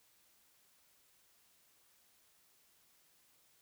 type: silence
effects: white hiss -70 dBFS RMS until 3.61 s